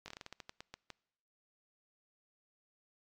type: slowing click train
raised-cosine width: 0.2 ms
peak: -28 dBFS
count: 13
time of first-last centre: 0.06-0.903 s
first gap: 20 ms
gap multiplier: 1.21
effects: noise-tail reverb RT60 0.9 s tail -25 dB re dry + MP3 96 kbps